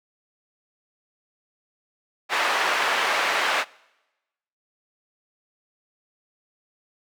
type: band-pass noise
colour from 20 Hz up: white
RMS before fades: -23 dBFS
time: 2.29-3.65 s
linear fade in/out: 50 ms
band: 670 to 1900 Hz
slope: 12 dB/octave
effects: noise-tail reverb RT60 1.0 s tail -24 dB re dry